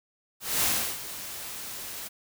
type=noise with ADSR envelope; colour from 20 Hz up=white; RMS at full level=-24 dBFS; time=0.4-2.09 s; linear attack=230 ms; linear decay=340 ms; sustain=-14 dB; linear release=21 ms; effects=none

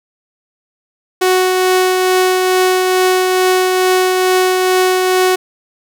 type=tone with tremolo; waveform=sawtooth; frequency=370 Hz; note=F#4; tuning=in tune; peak=-5 dBFS; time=1.21-5.36 s; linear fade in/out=10 ms; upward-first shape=triangle; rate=2.3 Hz; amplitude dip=30%; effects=none

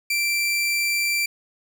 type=tone; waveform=sawtooth; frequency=2349 Hz; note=D7; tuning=in tune; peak=-17 dBFS; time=0.1-1.26 s; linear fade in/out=5 ms; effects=none

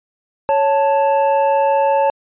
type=tone pair together; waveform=triangle; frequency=554.8 / 880 Hz; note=C#5 / A5; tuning=+1 / 0 cents; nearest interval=minor sixth; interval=799 cents; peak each=-13 dBFS; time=0.49-2.1 s; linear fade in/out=0 ms; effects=resampled to 8000 Hz

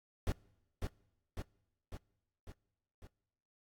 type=noise with echo; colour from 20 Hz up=brown; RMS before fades=-33 dBFS; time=0.27-0.32 s; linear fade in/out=0 ms; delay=550 ms; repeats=5; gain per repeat=-4 dB; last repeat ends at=3.07 s; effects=noise-tail reverb RT60 1.0 s tail -24 dB re dry + AAC 64 kbps

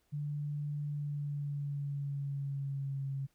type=tone with pitch glide; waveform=sine; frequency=146.6 to 136.78 Hz; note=D3 to C#3; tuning=-3 to -23 cents; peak=-34 dBFS; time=0.12-3.27 s; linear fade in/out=20 ms; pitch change=-120 cents; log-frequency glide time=0.87-3.07 s; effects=pink hiss -75 dBFS RMS until 3.34 s

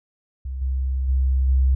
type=tone with level steps; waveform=sine; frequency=65.6 Hz; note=C2; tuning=5 cents sharp; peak=-26 / -20 / -16 / -14 dBFS; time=0.45-1.75 s; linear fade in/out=5 ms; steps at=0.61 / 1.08 / 1.48 s; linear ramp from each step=10 ms; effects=none

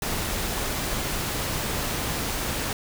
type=noise; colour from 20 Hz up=pink; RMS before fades=-28 dBFS; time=0.02-2.73 s; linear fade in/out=2 ms; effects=none

